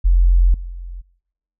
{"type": "tone with level steps", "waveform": "sine", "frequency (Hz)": 43.86, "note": "F1", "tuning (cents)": 8, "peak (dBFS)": [-9, -28], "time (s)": [0.04, 1.02], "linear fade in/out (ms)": 20, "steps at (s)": 0.54, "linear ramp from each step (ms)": 2, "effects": ["noise-tail reverb RT60 0.8 s tail -23 dB re dry"]}